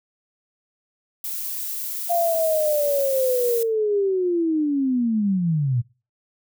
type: noise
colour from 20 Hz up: violet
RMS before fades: -29 dBFS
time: 1.24-3.63 s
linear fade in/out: 2 ms
type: linear sweep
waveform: sine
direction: down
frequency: 698.5 to 114.6 Hz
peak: -18 dBFS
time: 2.09-5.82 s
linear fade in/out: 20 ms
effects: noise-tail reverb RT60 0.3 s tail -20 dB re dry